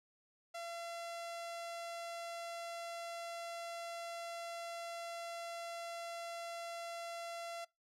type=tone; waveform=sawtooth; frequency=680 Hz; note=F5; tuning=46 cents flat; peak=-39 dBFS; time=0.54-7.65 s; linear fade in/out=10 ms; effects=noise-tail reverb RT60 0.2 s tail -22 dB re dry + low-pass 10000 Hz 12 dB/octave